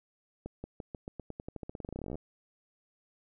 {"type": "accelerating click train", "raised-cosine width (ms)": 2, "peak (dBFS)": -26, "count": 28, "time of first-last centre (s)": [0.46, 2.155], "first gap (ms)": 180, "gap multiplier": 0.9, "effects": []}